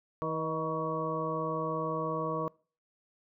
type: harmonic tone with a mistuned harmonic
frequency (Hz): 160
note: D#3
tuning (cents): +49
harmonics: 1 / 2 / 3 / 4 / 6 / 7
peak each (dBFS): -38 / -39 / -36 / -38 / -41 / -35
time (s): 0.22-2.48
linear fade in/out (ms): 0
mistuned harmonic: 4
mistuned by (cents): -39
effects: noise-tail reverb RT60 0.4 s tail -24 dB re dry